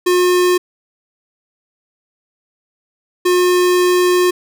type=tone bursts at uneven times; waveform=square; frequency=359.6 Hz; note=F#4; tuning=49 cents flat; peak=-11 dBFS; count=2; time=0.06-0.58 / 3.25-4.31 s; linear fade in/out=10 ms; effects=none